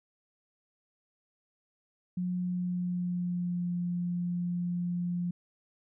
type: tone with pitch glide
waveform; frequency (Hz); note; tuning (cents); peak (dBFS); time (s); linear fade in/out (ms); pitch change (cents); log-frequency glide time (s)
sine; 180 to 175.69; F#3 to F3; -47 to +11; -29; 2.17-5.31; 5; -42; 2.35-3.72
effects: none